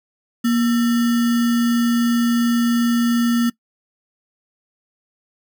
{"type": "tone with sample-and-hold", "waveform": "sine", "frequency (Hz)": 236.4, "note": "A#3", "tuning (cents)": 24, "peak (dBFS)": -14, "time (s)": [0.44, 3.5], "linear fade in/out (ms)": 10, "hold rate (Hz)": 1575, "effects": ["noise-tail reverb RT60 0.1 s tail -21 dB re dry"]}